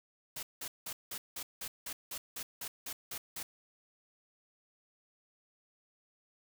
white noise bursts, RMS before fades -41 dBFS, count 13, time 0.36-3.43 s, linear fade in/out 5 ms, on 70 ms, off 180 ms, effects none

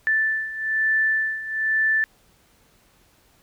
sine beating tone pair, 1760 / 1761.1 Hz, A6 / A6, 0 / +1 cents, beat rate 1.1 Hz, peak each -25 / -21 dBFS, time 0.07-2.04 s, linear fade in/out 0 ms, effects pink hiss -59 dBFS RMS until 3.42 s

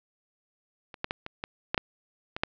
clicks, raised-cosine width 0.3 ms, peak -26 / -12 / -13 / -20 / -16 / -9 / -8 / -17 / -8 dBFS, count 9, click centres 0.942 / 1.044 / 1.109 / 1.264 / 1.439 / 1.745 / 1.778 / 2.365 / 2.435 s, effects low-pass 4000 Hz 12 dB/octave

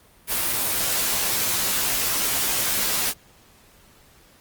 white noise with comb filter, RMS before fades -23 dBFS, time 0.27-3.14 s, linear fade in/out 50 ms, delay 13 ms, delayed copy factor -0.95, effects pink hiss -54 dBFS RMS until 4.4 s + Opus 32 kbps

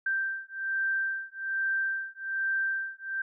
sine beating tone pair, 1568 / 1569.2 Hz, G6 / G6, 0 / +1 cents, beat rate 1.2 Hz, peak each -31 dBFS, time 0.06-3.22 s, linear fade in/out 5 ms, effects none

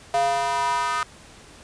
square tone with high-pass filter sweep, 138.59 Hz, C#3, in tune, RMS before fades -23 dBFS, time 0.14-1.03 s, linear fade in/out 0 ms, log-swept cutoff 670 to 1200 Hz, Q 4.8, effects pink hiss -47 dBFS RMS until 1.63 s + resampled to 22050 Hz

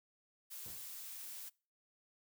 blue noise, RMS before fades -48 dBFS, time 0.5-1.5 s, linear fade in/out 20 ms
brown noise with exponential decay, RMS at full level -49 dBFS, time 0.66-0.96 s, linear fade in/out 0 ms, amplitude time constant 64 ms
effects noise-tail reverb RT60 0.4 s tail -25 dB re dry + high-pass 100 Hz 12 dB/octave

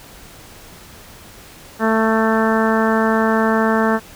harmonic tone, 221.9 Hz, A3, 15 cents sharp, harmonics 1 / 2 / 3 / 4 / 5 / 6 / 7 / 8, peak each -17 / -20 / -22 / -23 / -24 / -25 / -25 / -26 dBFS, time 1.79-4 s, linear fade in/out 50 ms, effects pink hiss -41 dBFS RMS until 4.15 s

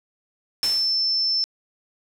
sine tone, 5310 Hz, E8, 12 cents sharp, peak -19 dBFS, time 0.63-1.44 s, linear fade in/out 0 ms
white noise with exponential decay, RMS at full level -27 dBFS, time 0.63-1.09 s, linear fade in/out 1 ms, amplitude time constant 100 ms
effects low-pass 12000 Hz 12 dB/octave

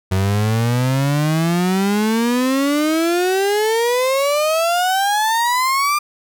35% pulse exponential sweep, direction up, 92.7 to 1203 Hz, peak -13 dBFS, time 0.11-5.99 s, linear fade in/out 10 ms, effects none

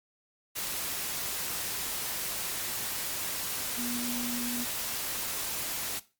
sine tone in noise, 241.7 Hz, B3, 37 cents flat, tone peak -34 dBFS, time 3.77-4.65 s, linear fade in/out 20 ms, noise white, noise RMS -34 dBFS, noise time 0.55-6 s, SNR -3 dB, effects noise-tail reverb RT60 0.3 s tail -17 dB re dry + Opus 48 kbps

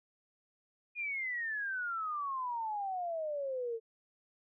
sine exponential sweep, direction down, 2465 to 445.4 Hz, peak -34 dBFS, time 0.95-3.8 s, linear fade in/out 50 ms, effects none

